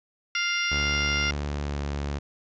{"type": "harmonic tone", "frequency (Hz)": 698.5, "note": "F5", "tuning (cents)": 0, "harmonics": [2, 3, 4, 5, 6, 7, 8], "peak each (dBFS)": [-30, -28, -30, -37, -41, -38, -33], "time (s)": [0.35, 1.31], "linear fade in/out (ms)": 2}
{"type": "tone with pitch glide", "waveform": "sawtooth", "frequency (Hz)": [72.6, 71.48], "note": ["D2", "D2"], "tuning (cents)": [-19, -46], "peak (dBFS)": -24, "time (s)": [0.71, 2.19], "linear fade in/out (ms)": 10, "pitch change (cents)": -27, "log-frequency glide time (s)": [1.61, 1.79]}
{"effects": ["resampled to 16000 Hz"]}